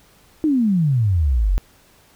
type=exponential sweep; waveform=sine; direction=down; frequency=322.3 to 41.2 Hz; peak=-14 dBFS; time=0.44-1.58 s; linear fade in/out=0 ms; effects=pink hiss -53 dBFS RMS until 2.15 s